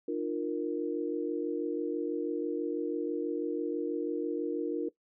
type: chord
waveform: sine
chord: Eb suspended second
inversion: none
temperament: equal with one note detuned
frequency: 303.1 / 349.2 / 466.2 Hz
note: Eb4 / F4 / Bb4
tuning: -45 / 0 / 0 cents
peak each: -34 dBFS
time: 0.08-4.89 s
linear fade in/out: 5 ms
effects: noise-tail reverb RT60 0.1 s tail -18 dB re dry

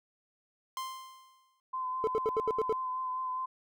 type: tone with exponential decay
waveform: 45% pulse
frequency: 1046.5 Hz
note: C6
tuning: in tune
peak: -33 dBFS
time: 0.77-1.6 s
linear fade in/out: 1 ms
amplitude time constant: 180 ms
type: tone with vibrato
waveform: sine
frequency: 1026 Hz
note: C6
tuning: 34 cents flat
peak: -32 dBFS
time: 1.73-3.46 s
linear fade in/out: 10 ms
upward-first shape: sine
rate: 4.9 Hz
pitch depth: 20 cents each way
type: tone bursts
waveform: triangle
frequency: 440 Hz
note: A4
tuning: in tune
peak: -24 dBFS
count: 7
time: 2.04-2.726 s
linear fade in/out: 0 ms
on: 32 ms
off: 77 ms
effects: none

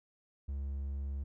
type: tone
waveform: triangle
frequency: 69.3 Hz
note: C#2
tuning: in tune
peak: -33 dBFS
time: 0.48-1.24 s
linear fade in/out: 10 ms
effects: none

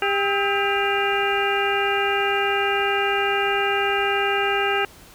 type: harmonic tone with a mistuned harmonic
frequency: 399.2 Hz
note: G4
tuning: 32 cents sharp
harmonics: 1 / 2 / 3 / 4 / 5 / 6 / 7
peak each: -24 / -25 / -28 / -26 / -32 / -29 / -27 dBFS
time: 0.02-4.85 s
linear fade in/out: 2 ms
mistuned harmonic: 3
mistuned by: +120 cents
effects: pink hiss -47 dBFS RMS until 5.14 s

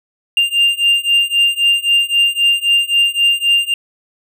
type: beating tone pair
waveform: triangle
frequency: 2794 / 2797.8 Hz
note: F7 / F7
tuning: 0 / +2 cents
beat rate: 3.8 Hz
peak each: -13 / -12 dBFS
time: 0.37-3.74 s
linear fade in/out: 2 ms
effects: none

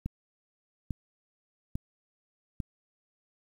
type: click train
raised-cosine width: 5 ms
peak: -20 dBFS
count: 4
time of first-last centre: 0.06-2.602 s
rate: 1.18 Hz
effects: 9-bit

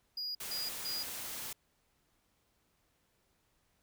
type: tone bursts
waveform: triangle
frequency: 4883 Hz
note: D#8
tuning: 33 cents flat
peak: -35 dBFS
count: 3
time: 0.17-1.03 s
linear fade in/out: 5 ms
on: 180 ms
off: 160 ms
type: noise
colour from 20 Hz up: white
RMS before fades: -42 dBFS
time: 0.4-1.53 s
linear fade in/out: 5 ms
effects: pink hiss -75 dBFS RMS until 3.82 s

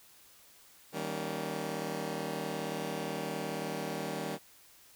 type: chord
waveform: 15% pulse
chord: Eb dominant seventh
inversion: none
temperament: just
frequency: 155.56 / 194.45 / 233.3 / 280 Hz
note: Eb3 / G3 / Bb3 / Db4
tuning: 0 / -14 / +2 / +18 cents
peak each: -34 / -33 / -36 / -36 dBFS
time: 0.92-4.39 s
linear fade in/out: 50 ms
effects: white hiss -59 dBFS RMS until 4.95 s

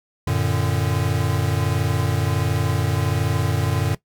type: chord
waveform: square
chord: Gb augmented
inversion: none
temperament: equal with one note detuned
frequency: 92.5 / 113.88 / 146.83 Hz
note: Gb2 / Bb2 / D3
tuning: 0 / -40 / 0 cents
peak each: -24 dBFS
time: 0.27-3.95 s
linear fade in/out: 5 ms
effects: noise-tail reverb RT60 0.1 s tail -18 dB re dry

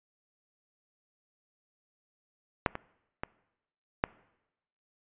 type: clicks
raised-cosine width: 0.5 ms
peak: -9 / -20 / -18 / -9 dBFS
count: 4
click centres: 2.662 / 2.754 / 3.235 / 4.039 s
effects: noise-tail reverb RT60 0.9 s tail -22 dB re dry + resampled to 8000 Hz

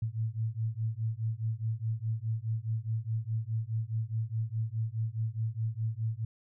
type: beating tone pair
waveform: sine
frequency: 109.3 / 114.1 Hz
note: A2 / A#2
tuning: -11 / -37 cents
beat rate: 4.8 Hz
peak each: -33 / -33 dBFS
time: 0.02-6.25 s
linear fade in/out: 5 ms
effects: none

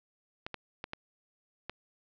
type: clicks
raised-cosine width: 0.3 ms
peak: -21 dBFS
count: 5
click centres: 0.465 / 0.543 / 0.841 / 0.934 / 1.696 s
effects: low-pass 5000 Hz 12 dB/octave

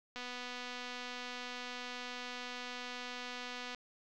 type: click train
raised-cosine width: 0.2 ms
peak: -26 dBFS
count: 887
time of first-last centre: 0.16-3.747 s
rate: 247 Hz
effects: low-pass 5000 Hz 12 dB/octave + 11-bit

